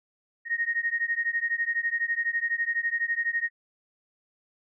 sine beating tone pair, 1858 / 1870 Hz, A#6 / A#6, -6 / +5 cents, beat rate 12 Hz, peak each -28 dBFS, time 0.45-3.5 s, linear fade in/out 50 ms, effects none

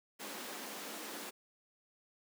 pink high-pass noise, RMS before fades -45 dBFS, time 0.19-1.31 s, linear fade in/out 20 ms, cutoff 210 Hz, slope 48 dB/octave, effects none

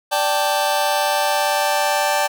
sawtooth chord, D suspended fourth, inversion none, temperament just, 587.3 / 783.1 / 881 Hz, D5 / G5 / A5, 0 / -2 / +2 cents, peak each -17 dBFS, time 0.11-2.28 s, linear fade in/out 20 ms, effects none

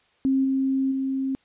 sine tone with level steps, 267.2 Hz, C4, 36 cents sharp, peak -18 / -20 / -23 dBFS, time 0.25-1.35 s, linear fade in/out 0 ms, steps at 0.44 / 0.91 s, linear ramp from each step 10 ms, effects white hiss -63 dBFS RMS until 1.44 s + resampled to 8000 Hz

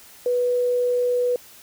sine tone, 491.6 Hz, B4, 8 cents flat, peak -18 dBFS, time 0.26-1.36 s, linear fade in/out 2 ms, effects white hiss -47 dBFS RMS until 1.62 s

